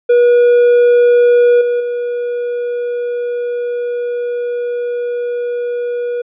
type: tone with level steps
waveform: triangle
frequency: 483 Hz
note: B4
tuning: 39 cents flat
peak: -4 / -10 / -14 dBFS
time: 0.09-6.22 s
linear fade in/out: 10 ms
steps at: 1.61 / 1.8 s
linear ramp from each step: 5 ms
effects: resampled to 8000 Hz